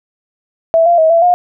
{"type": "tone with pitch steps", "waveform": "sine", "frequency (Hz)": [658, 690, 639, 670, 713], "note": ["E5", "F5", "D#5", "E5", "F5"], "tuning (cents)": [-3, -21, 46, 28, 36], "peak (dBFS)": -6, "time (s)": [0.74, 1.34], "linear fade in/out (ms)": 0, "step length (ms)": 120, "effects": []}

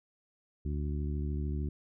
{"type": "harmonic tone", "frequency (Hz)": 73.4, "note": "D2", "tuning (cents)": 0, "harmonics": [1, 2, 3, 4, 5], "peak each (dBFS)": [-32, -38, -42, -44, -46], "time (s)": [0.65, 1.69], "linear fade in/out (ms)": 5, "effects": []}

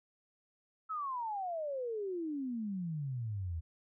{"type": "exponential sweep", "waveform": "sine", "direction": "down", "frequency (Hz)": [1321, 78.3], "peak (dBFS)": -35, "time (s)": [0.89, 3.61], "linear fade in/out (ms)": 20, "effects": []}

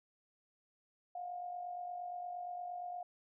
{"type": "tone with amplitude modulation", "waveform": "sine", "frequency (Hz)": 713, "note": "F5", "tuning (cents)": 36, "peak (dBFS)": -38, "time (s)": [1.15, 3.03], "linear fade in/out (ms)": 5, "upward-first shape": "sine", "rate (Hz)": 48.6, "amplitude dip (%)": 50, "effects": []}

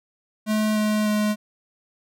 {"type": "tone with pitch steps", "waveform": "square", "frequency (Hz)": [214.8, 212.8, 210.9], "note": ["A3", "G#3", "G#3"], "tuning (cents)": [-41, 42, 27], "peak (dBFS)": -20, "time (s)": [0.46, 1.36], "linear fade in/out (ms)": 50, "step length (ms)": 300, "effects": []}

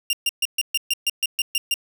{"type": "tone bursts", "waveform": "sawtooth", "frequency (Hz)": 2794, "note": "F7", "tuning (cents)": 0, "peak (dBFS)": -15, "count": 11, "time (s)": [0.1, 1.741], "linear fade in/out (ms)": 2, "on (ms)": 31, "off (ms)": 130, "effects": []}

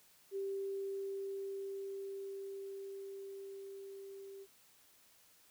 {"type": "tone with level ramp", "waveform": "sine", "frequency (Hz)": 392, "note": "G4", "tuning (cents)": 0, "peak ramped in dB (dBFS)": [-36, -48], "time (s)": [0.31, 4.47], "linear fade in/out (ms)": 50, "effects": ["white hiss -66 dBFS RMS until 5.5 s"]}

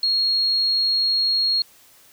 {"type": "tone", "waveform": "sine", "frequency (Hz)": 4288, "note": "C8", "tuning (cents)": 42, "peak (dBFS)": -17, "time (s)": [0.03, 1.62], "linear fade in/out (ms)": 2, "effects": ["white hiss -52 dBFS RMS until 2.12 s"]}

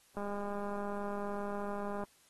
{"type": "click train", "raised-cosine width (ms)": 1, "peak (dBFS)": -27, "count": 380, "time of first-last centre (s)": [0.17, 2.037], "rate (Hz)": 203, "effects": ["white hiss -66 dBFS RMS until 2.29 s", "AAC 32 kbps"]}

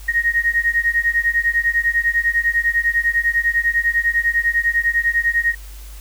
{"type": "beating tone pair", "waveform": "sine", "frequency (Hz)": [1864.7, 1874.7], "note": ["A#6", "A#6"], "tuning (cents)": [0, 9], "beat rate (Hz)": 10, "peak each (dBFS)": -18, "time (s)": [0.08, 5.55], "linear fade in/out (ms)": 10, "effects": ["added 50 Hz sine -33 dBFS peak until 6 s", "white hiss -44 dBFS RMS until 6 s"]}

